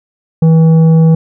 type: tone with tanh clipping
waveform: sine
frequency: 161.9 Hz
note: E3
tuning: 31 cents flat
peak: -5 dBFS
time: 0.42-1.15 s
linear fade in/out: 5 ms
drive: 8 dB
effects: none